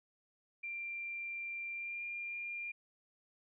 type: tone with pitch glide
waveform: sine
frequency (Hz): 2371 to 2399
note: D7 to D7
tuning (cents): +16 to +36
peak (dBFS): -39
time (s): 0.63-2.72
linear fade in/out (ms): 10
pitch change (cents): +20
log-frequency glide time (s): 1.73-2.02
effects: none